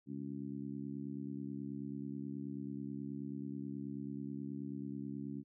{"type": "harmonic tone", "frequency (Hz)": 69.3, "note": "C#2", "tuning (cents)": 0, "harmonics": [2, 3, 4, 5], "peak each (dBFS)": [-47, -44, -44, -53], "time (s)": [0.06, 5.44], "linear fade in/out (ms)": 50, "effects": []}